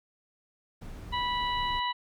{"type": "noise", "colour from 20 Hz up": "brown", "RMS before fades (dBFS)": -41, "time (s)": [0.81, 1.8], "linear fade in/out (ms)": 10}
{"type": "harmonic tone", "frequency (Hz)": 982, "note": "B5", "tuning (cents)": -10, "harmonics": [1, 2, 3, 4], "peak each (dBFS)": [-29, -36, -36, -38], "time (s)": [1.12, 1.93], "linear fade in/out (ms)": 20}
{"effects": []}